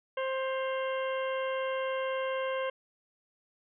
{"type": "harmonic tone with a mistuned harmonic", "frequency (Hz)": 527, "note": "C5", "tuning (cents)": 12, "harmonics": [1, 2, 3, 4, 5, 6], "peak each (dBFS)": [-31, -37, -41, -43, -45, -47], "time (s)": [0.17, 2.7], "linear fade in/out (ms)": 5, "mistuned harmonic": 5, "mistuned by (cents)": 83, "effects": []}